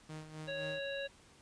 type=tone with tremolo; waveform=sawtooth; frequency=155.56 Hz; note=D#3; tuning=in tune; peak=-39 dBFS; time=0.09-0.79 s; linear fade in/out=5 ms; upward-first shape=sine; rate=3.9 Hz; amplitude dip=65%
type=harmonic tone; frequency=554.4 Hz; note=C#5; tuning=in tune; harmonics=1 / 3 / 5 / 7; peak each=-39 / -44 / -46 / -47 dBFS; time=0.47-1.08 s; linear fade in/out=20 ms
effects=pink hiss -62 dBFS RMS until 1.41 s + resampled to 22050 Hz